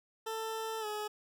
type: tone with pitch glide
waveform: 20% pulse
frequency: 444.3 to 422.5 Hz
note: A4 to G#4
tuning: +17 to +30 cents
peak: -31 dBFS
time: 0.26-1.08 s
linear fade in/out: 10 ms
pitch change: -87 cents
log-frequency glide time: 0.8-0.86 s
effects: none